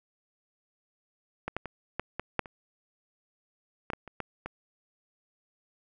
clicks, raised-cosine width 0.5 ms, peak -17 / -16 / -22 / -15 / -17 / -10 / -28 / -17 / -17 / -29 / -18 / -21 dBFS, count 12, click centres 1.48 / 1.566 / 1.657 / 1.996 / 2.196 / 2.393 / 2.458 / 3.902 / 3.934 / 4.077 / 4.203 / 4.46 s, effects none

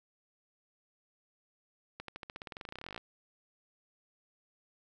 accelerating click train, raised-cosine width 0.3 ms, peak -26 dBFS, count 25, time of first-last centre 2-2.978 s, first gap 83 ms, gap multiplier 0.93, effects none

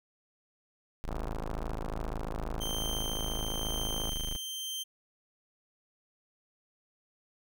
30% pulse tone, 25.97 Hz, G#0, 1 cent sharp, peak -32 dBFS, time 1.04-4.36 s, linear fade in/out 0 ms
click train, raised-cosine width 1 ms, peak -24 dBFS, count 164, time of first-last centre 1.09-4.092 s, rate 54.3 Hz
sawtooth tone with tremolo, 3136 Hz, G7, in tune, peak -31 dBFS, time 2.6-4.84 s, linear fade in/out 20 ms, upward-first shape sine, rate 0.97 Hz, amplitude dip 25%
effects none

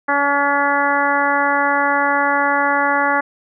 harmonic tone, 283.9 Hz, C#4, 41 cents sharp, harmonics 1 / 2 / 3 / 4 / 5 / 6 / 7, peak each -25 / -23 / -19 / -21 / -21 / -21 / -25 dBFS, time 0.08-3.21 s, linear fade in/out 10 ms, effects none

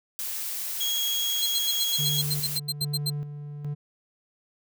blue noise, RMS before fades -32 dBFS, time 0.19-2.58 s, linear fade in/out 0 ms
35% pulse tone, 3304 Hz, G#7, 10 cents flat, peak -24 dBFS, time 0.8-2.22 s, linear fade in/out 10 ms
sawtooth tone bursts, 4135 Hz, C8, 21 cents flat, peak -22 dBFS, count 14, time 1.42-3.102 s, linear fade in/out 10 ms, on 44 ms, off 82 ms
triangle tone with tremolo, 146.3 Hz, D3, 6 cents flat, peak -26 dBFS, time 1.98-3.75 s, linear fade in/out 20 ms, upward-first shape square, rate 1.2 Hz, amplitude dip 55%
effects none

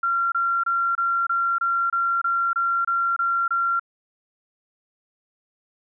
sine tone bursts, 1374 Hz, F6, 29 cents flat, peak -19 dBFS, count 12, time 0.03-3.796 s, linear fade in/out 5 ms, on 290 ms, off 26 ms, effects none

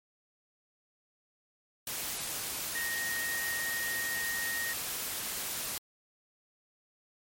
sine tone in noise, 1864.7 Hz, A#6, in tune, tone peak -33 dBFS, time 2.75-4.73 s, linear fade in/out 2 ms, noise white, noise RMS -36 dBFS, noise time 1.87-5.78 s, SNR 0 dB, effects MP3 64 kbps

